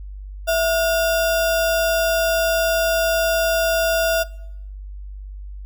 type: tone with sample-and-hold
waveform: sine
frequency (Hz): 659.3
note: E5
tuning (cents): 0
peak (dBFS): -15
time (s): 0.47-4.24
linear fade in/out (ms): 20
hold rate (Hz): 2100
effects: noise-tail reverb RT60 0.7 s tail -21 dB re dry + added 49 Hz sine -31 dBFS peak until 5.65 s